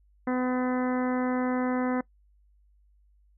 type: harmonic tone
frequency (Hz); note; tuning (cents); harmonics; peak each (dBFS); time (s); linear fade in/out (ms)
252.5; B3; +39; 1 / 2 / 3 / 4 / 5 / 6 / 7 / 8; -26 / -32 / -36 / -38 / -40 / -42 / -43 / -44; 0.27-2.01; 5
effects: noise-tail reverb RT60 0.1 s tail -21 dB re dry + added 50 Hz sine -59 dBFS peak until 3.37 s